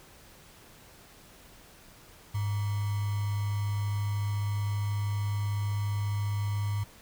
sine tone with sample-and-hold, 102.3 Hz, G#2, 26 cents flat, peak -27 dBFS, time 2.34-6.84 s, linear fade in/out 10 ms, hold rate 1050 Hz, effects pink hiss -54 dBFS RMS until 7.01 s

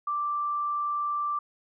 sine tone, 1174.7 Hz, D6, in tune, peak -26 dBFS, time 0.07-1.39 s, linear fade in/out 5 ms, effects none

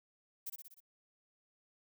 violet noise with echo, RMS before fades -41 dBFS, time 0.46-0.5 s, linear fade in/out 10 ms, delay 61 ms, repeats 5, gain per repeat -4 dB, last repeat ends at 0.805 s, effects none

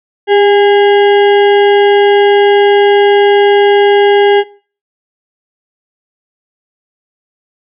sine tone with sample-and-hold, 403.8 Hz, G#4, 49 cents flat, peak -4 dBFS, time 0.27-4.44 s, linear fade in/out 50 ms, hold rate 1225 Hz, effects noise-tail reverb RT60 0.4 s tail -20 dB re dry + resampled to 8000 Hz

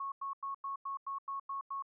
sine tone bursts, 1100 Hz, C#6, 14 cents flat, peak -36 dBFS, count 9, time 0-1.824 s, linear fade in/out 5 ms, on 120 ms, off 93 ms, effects none

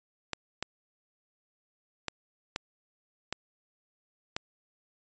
clicks, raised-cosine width 0.2 ms, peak -14 dBFS, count 6, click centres 0.333 / 0.626 / 2.083 / 2.561 / 3.326 / 4.365 s, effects resampled to 16000 Hz

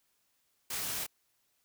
white noise with echo, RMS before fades -38 dBFS, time 0.7-1.04 s, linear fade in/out 5 ms, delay 26 ms, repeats 1, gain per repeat -2 dB, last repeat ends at 1.066 s, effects white hiss -75 dBFS RMS until 1.64 s

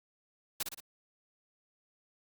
white noise with echo, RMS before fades -33 dBFS, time 0.6-0.63 s, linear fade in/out 5 ms, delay 58 ms, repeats 3, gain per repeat -5 dB, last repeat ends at 0.804 s, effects Opus 48 kbps

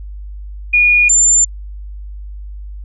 sine tone pair in turn, 2443 / 7210 Hz, D#7 / A8, -32 / +41 cents, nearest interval octave + perfect fifth, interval 1873 cents, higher second, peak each -7 dBFS, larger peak neither, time 0.73-1.09 / 1.09-1.45 s, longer neither, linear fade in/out 10 ms, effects added 50 Hz sine -26 dBFS peak until 2.84 s

